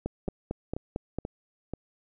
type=two click trains; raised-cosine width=2 ms; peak=-17 / -20 dBFS; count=6 / 4; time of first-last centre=0.06-1.186 / 0.28-1.736 s; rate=4.44 / 2.06 Hz; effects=none